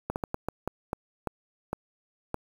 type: slowing click train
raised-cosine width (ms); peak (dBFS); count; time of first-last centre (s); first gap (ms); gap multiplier
1; -15; 10; 0.1-2.344; 59; 1.34
effects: 7-bit